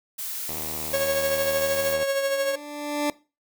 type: noise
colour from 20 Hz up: blue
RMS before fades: -32 dBFS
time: 0.18-1.94 s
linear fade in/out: 10 ms
type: tone with pitch glide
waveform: 5% pulse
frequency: 77.78 to 79.09 Hz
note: D#2 to D#2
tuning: 0 to +29 cents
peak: -24 dBFS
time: 0.48-2.04 s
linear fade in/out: 10 ms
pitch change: +29 cents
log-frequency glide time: 1.36-1.74 s
type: tone with tremolo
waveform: 45% pulse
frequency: 550 Hz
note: C#5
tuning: 14 cents flat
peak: -20 dBFS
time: 0.93-2.56 s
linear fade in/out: 10 ms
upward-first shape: triangle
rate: 13 Hz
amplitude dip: 50%
type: tone with exponential growth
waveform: 20% pulse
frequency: 293.7 Hz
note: D4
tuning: in tune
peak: -16 dBFS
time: 1.95-3.1 s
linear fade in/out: 2 ms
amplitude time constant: 250 ms
effects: noise-tail reverb RT60 0.3 s tail -20 dB re dry